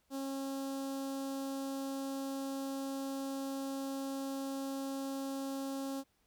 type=tone with notch filter; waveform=sawtooth; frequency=271.9 Hz; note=C#4; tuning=33 cents flat; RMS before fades=-39 dBFS; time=0.1-6.04 s; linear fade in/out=50 ms; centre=2100 Hz; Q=0.71; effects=pink hiss -75 dBFS RMS until 6.26 s